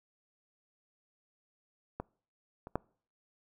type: clicks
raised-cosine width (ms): 1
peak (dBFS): -22 / -30 / -16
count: 3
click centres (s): 2 / 2.671 / 2.756
effects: noise-tail reverb RT60 0.5 s tail -26 dB re dry